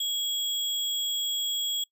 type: tone with sample-and-hold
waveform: sine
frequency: 3322 Hz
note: G#7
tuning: in tune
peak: -26 dBFS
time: 0-1.84 s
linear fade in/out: 5 ms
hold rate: 11025 Hz
effects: noise-tail reverb RT60 0.1 s tail -24 dB re dry + resampled to 32000 Hz